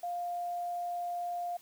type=tone; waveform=sine; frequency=702 Hz; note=F5; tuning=9 cents sharp; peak=-33 dBFS; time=0.03-1.57 s; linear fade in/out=5 ms; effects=white hiss -59 dBFS RMS until 1.61 s